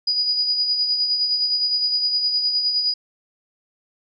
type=tone with tremolo; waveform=sine; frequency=4919 Hz; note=D#8; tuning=21 cents flat; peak=-16 dBFS; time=0.07-2.94 s; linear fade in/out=5 ms; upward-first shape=sine; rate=9.7 Hz; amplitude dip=45%; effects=none